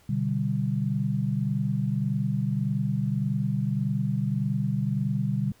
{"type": "chord", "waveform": "sine", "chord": "G major", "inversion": "first", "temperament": "equal with one note detuned", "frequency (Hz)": [125.12, 146.83, 196], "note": ["B2", "D3", "G3"], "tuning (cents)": [23, 0, 0], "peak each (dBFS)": -28, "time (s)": [0.09, 5.52], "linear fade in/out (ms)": 5, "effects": ["pink hiss -60 dBFS RMS until 5.6 s"]}